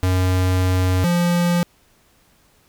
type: tone pair in turn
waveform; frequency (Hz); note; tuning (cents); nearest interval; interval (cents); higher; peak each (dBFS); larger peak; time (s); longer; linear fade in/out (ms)
square; 92.2 / 174.05; F#2 / F3; -6 / -6; major seventh; 1100; second; -16; neither; 0.03-1.04 / 1.04-1.63; first; 0
effects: pink hiss -57 dBFS RMS until 2.68 s